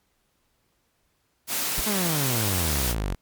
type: high-pass noise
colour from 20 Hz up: white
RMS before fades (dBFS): -27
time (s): 1.47-2.95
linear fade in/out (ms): 50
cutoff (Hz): 110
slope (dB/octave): 12
type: noise with exponential decay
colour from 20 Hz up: brown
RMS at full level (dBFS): -25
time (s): 1.78-1.88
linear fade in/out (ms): 2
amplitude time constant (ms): 21
type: exponential sweep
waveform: sawtooth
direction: down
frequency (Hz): 220 to 43.65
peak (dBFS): -21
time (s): 1.86-3.15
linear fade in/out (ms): 10
effects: pink hiss -70 dBFS RMS until 3.21 s + MP3 96 kbps